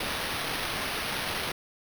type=noise with sample-and-hold; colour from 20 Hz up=blue; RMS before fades=-32 dBFS; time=0-1.52 s; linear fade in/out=5 ms; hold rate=7350 Hz; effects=none